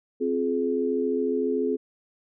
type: chord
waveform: sine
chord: F minor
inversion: second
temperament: equal with one note detuned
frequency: 261.6 / 349.2 / 423.1 Hz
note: C4 / F4 / Ab4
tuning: 0 / 0 / +32 cents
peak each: -27 / -30 / -25 dBFS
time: 0.2-1.77 s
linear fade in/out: 20 ms
effects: none